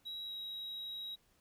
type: tone with pitch glide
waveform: triangle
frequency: 3866 to 3833 Hz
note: B7 to A#7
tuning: -38 to +47 cents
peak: -39 dBFS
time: 0.05-1.16 s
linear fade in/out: 20 ms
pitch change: -15 cents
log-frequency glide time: 0.26-0.32 s
effects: tanh soft clip ceiling -36 dBFS + pink hiss -72 dBFS RMS until 1.4 s